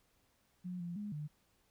sine tone with pitch steps, 180.2 / 172.9 / 207.3 / 149.6 Hz, F#3 / F3 / G#3 / D3, -45 / -17 / -3 / +32 cents, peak -39 dBFS, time 0.64-1.28 s, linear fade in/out 20 ms, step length 160 ms, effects pink hiss -74 dBFS RMS until 1.7 s

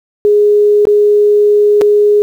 sine tone with dropouts, 415.3 Hz, G#4, in tune, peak -5 dBFS, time 0.25-2.22 s, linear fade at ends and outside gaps 0 ms, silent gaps 0.853-0.87 / 1.812-1.817 s, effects 7-bit

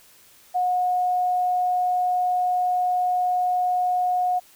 sine tone, 725 Hz, F#5, 35 cents flat, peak -19 dBFS, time 0.54-4.4 s, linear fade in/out 20 ms, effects white hiss -53 dBFS RMS until 4.55 s

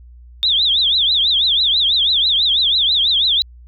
sine tone with vibrato, 3573 Hz, A7, 26 cents sharp, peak -12 dBFS, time 0.43-3.42 s, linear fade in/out 0 ms, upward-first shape triangle, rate 6.1 Hz, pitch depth 240 cents each way, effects added 60 Hz sine -38 dBFS peak until 3.67 s

